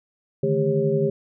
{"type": "tone cluster", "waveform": "sine", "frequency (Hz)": [145.4, 156.9, 217.5, 400.7, 543], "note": ["D3", "D#3", "A3", "G4", "C#5"], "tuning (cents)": [-17, 15, -20, 38, -36], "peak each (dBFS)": [-26, -26, -28, -21, -27], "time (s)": [0.43, 1.1], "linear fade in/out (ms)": 5, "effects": []}